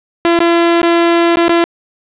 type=tone with dropouts; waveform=sawtooth; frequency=339.4 Hz; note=F4; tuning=49 cents flat; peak=-4 dBFS; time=0.25-1.64 s; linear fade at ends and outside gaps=0 ms; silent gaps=0.39-0.404 / 0.817-0.831 / 1.357-1.371 / 1.482-1.493 s; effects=resampled to 8000 Hz + 7-bit